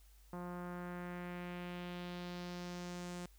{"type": "tone with low-pass filter sweep", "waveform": "sawtooth", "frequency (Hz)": 176.9, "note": "F3", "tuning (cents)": 23, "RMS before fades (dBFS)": -45, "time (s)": [0.33, 3.26], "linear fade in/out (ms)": 2, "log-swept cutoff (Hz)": [1100, 8400], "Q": 1.8, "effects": ["added 50 Hz sine -60 dBFS peak until 3.38 s", "white hiss -70 dBFS RMS until 3.38 s"]}